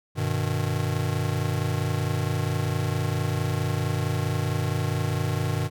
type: chord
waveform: square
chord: G augmented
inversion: none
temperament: just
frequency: 98 / 122.5 / 153.12 Hz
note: G2 / B2 / D#3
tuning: 0 / -14 / -27 cents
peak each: -29 / -29 / -29 dBFS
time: 0.15-5.7 s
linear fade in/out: 50 ms
effects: none